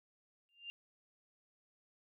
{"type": "tone with exponential growth", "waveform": "sine", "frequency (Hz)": 2794, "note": "F7", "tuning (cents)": 0, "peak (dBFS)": -40, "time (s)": [0.49, 0.7], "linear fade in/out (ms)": 0, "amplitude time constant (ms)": 45, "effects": []}